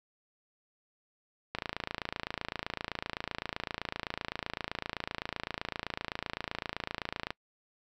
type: click train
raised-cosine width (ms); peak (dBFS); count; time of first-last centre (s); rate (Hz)
0.3; -17; 161; 1.55-7.305; 27.8
effects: noise-tail reverb RT60 0.1 s tail -25 dB re dry